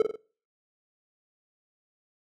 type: tone with echo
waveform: triangle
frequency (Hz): 438.4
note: A4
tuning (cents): -6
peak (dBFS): -15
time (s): 0-0.02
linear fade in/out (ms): 2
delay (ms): 46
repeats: 3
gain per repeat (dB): -6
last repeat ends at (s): 0.158
effects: noise-tail reverb RT60 0.4 s tail -21 dB re dry

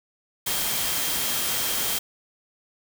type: tone in noise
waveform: sine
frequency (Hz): 3200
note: G7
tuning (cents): +35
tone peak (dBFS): -35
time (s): 0.46-1.99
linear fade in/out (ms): 10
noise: white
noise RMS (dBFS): -26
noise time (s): 0.46-1.99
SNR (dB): -12
effects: none

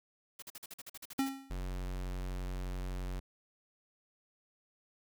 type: noise bursts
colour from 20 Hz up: white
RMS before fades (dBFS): -47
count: 12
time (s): 0.39-1.292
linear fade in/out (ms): 5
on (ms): 33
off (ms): 46
type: tone with exponential decay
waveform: square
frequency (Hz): 270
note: C#4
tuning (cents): -45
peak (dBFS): -28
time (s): 1.19-1.59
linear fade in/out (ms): 1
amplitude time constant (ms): 85
type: tone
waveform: square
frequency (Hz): 45.83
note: F#1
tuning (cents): -16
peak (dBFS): -37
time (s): 1.5-3.2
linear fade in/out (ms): 10
effects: none

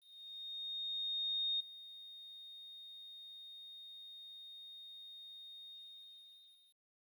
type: tone with ADSR envelope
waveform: sine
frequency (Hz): 3699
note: A#7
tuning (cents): -14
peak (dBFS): -33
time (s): 0-6.81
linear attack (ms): 1600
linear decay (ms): 8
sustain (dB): -17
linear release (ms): 1100
effects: 12-bit

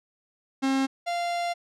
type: tone pair in turn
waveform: 45% pulse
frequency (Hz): 268.3 / 693.9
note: C4 / F5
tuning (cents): +44 / -11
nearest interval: octave + major third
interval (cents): 1645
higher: second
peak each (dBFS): -22 / -26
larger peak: first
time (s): 0.62-0.87 / 1.06-1.54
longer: second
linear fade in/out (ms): 20
effects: low-pass 7000 Hz 12 dB/octave

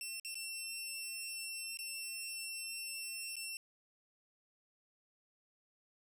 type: tone with dropouts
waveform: 15% pulse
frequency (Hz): 2701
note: E7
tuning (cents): +42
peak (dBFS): -34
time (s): 0.01-3.57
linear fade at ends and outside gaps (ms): 1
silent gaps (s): 0.198-0.248 / 0.344-0.354 / 1.772-1.789 / 3.357-3.366
effects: none

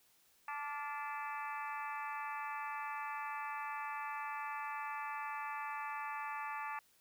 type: harmonic tone with a mistuned harmonic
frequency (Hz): 291.5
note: D4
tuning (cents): -13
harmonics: 3 / 4 / 5 / 6 / 7 / 8 / 9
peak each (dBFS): -43 / -44 / -51 / -48 / -52 / -53 / -52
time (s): 0.48-6.79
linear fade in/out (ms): 2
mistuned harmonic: 5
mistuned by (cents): -59
effects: white hiss -70 dBFS RMS until 7 s

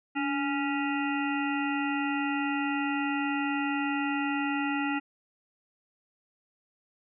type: harmonic tone with a mistuned harmonic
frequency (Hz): 277.2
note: C#4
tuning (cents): 0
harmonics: 1 / 3 / 5 / 7 / 9 / 10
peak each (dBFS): -29 / -34 / -36 / -37 / -39 / -39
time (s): 0.15-5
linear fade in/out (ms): 20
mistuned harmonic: 1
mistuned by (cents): +64
effects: none

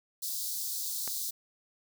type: high-pass noise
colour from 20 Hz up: white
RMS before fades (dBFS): -35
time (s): 0.22-1.31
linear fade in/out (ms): 10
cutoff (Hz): 3900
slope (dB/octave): 48
type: click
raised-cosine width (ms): 0.5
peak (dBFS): -25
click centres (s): 1.077
effects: none

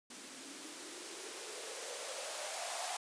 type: noise with band-pass filter sweep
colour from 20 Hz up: violet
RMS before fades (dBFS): -44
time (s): 0.1-2.97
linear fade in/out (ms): 5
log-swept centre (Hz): 240 to 760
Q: 5.8
effects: resampled to 22050 Hz

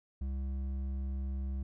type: tone with hard clipping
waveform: sine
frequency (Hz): 66.8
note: C2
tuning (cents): +36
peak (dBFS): -35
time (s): 0.21-1.63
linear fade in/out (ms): 5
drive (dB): 7
effects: none

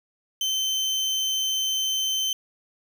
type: tone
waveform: 30% pulse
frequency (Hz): 3087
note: G7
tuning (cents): -27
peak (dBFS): -20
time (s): 0.41-2.33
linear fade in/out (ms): 2
effects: none

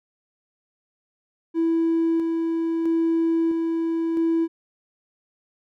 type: tone with tremolo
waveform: triangle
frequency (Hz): 329.6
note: E4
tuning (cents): 0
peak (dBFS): -15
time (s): 1.54-4.48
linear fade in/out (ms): 50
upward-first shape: square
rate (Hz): 0.76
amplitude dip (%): 35
effects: tanh soft clip ceiling -14 dBFS

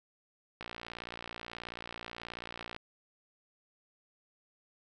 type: click train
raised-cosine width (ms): 0.3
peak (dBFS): -25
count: 127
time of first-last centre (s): 0.61-2.764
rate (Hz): 58.5
effects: none

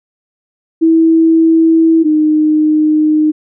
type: tone pair in turn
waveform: sine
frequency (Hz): 325.5 / 307.2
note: E4 / D#4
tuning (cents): -22 / -22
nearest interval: minor second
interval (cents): 100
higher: first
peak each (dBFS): -5 / -7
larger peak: first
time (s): 0.81-2.04 / 2.04-3.32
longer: second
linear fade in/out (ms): 20
effects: none

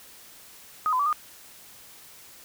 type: tone with pitch steps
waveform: sine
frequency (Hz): 1250 / 1013 / 1151 / 1223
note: D#6 / B5 / D6 / D#6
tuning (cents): +8 / +44 / -35 / -30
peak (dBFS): -21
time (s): 0.86-1.128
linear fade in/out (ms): 0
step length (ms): 67
effects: white hiss -49 dBFS RMS until 2.44 s

